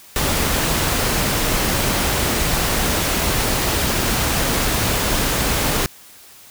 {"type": "noise", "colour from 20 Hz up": "pink", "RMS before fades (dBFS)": -19, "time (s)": [0.16, 5.86], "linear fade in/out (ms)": 0, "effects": ["white hiss -44 dBFS RMS until 6.5 s"]}